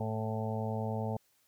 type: harmonic tone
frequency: 110 Hz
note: A2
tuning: in tune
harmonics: 1 / 2 / 4 / 5 / 6 / 7 / 8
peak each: -35 / -38 / -41 / -42 / -43 / -43 / -44 dBFS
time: 0-1.17 s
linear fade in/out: 5 ms
effects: white hiss -71 dBFS RMS until 1.47 s